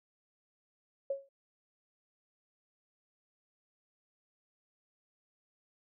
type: tone with exponential decay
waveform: sine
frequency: 550 Hz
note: C#5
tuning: 14 cents flat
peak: -28 dBFS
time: 1.1-1.29 s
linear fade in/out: 5 ms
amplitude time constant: 40 ms
effects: none